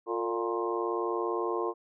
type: harmonic tone with a mistuned harmonic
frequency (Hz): 117.5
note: A#2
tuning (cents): +14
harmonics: 3 / 4 / 5 / 6 / 7 / 8 / 9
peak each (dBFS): -32 / -33 / -41 / -40 / -43 / -40 / -35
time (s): 0.06-1.74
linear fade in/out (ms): 50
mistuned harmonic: 4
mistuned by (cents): -65
effects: none